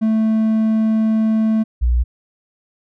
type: tone pair in turn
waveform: triangle / sine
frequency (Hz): 220 / 60.29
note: A3 / B1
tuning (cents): 0 / -41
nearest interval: octave + minor seventh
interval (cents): 2241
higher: first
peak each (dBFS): -11 / -12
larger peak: first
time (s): 0.01-1.64 / 1.81-2.04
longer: first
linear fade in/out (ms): 20
effects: none